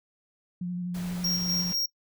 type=tone with vibrato; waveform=sine; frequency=177.8 Hz; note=F3; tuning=31 cents sharp; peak=-29 dBFS; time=0.61-1.72 s; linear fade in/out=5 ms; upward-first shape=square; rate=12 Hz; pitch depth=16 cents each way
type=noise; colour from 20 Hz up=pink; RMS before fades=-43 dBFS; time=0.94-1.74 s; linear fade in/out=10 ms
type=tone with tremolo; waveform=square; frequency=5588 Hz; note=F8; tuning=in tune; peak=-26 dBFS; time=1.24-1.86 s; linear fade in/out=5 ms; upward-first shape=square; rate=4 Hz; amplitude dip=40%
effects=noise-tail reverb RT60 0.1 s tail -22 dB re dry